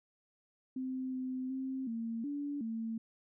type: tone with pitch steps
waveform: sine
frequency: 259.3 / 257.5 / 263.7 / 228.5 / 287.3 / 225.2 Hz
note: C4 / C4 / C4 / A#3 / D4 / A3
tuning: -15 / -28 / +14 / -34 / -38 / +40 cents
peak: -35 dBFS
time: 0.76-2.98 s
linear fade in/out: 5 ms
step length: 370 ms
effects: none